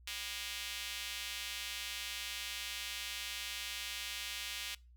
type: tone with high-pass filter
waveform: square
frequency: 110 Hz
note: A2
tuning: in tune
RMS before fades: -42 dBFS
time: 0.07-4.75 s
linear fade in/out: 5 ms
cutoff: 2800 Hz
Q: 1.6
effects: noise-tail reverb RT60 0.3 s tail -23 dB re dry + added 60 Hz sine -57 dBFS peak until 4.96 s